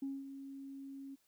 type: tone with ADSR envelope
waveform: sine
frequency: 273.4 Hz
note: C#4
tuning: 24 cents flat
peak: -35 dBFS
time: 0.02-1.16 s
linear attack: 6 ms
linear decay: 210 ms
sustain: -10 dB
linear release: 21 ms
effects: tanh soft clip ceiling -32 dBFS + white hiss -75 dBFS RMS until 1.27 s